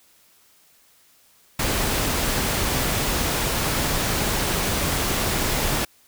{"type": "noise", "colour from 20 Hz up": "pink", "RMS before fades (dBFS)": -23, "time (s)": [1.59, 5.85], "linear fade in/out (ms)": 5, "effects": ["white hiss -57 dBFS RMS until 6.07 s"]}